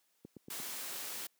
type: click train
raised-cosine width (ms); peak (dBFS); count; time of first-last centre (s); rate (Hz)
3; -32; 4; 0.25-0.6; 8.56
type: noise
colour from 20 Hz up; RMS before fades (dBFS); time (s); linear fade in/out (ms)
white; -42; 0.5-1.27; 5
effects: white hiss -75 dBFS RMS until 1.39 s + high-pass 200 Hz 12 dB/octave